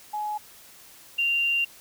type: tone pair in turn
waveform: sine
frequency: 843 / 2777 Hz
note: G#5 / F7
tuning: +26 / -10 cents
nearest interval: octave + major sixth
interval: 2064 cents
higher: second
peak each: -27 / -21 dBFS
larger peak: second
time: 0.13-0.38 / 1.18-1.65 s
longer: second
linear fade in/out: 10 ms
effects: white hiss -50 dBFS RMS until 1.8 s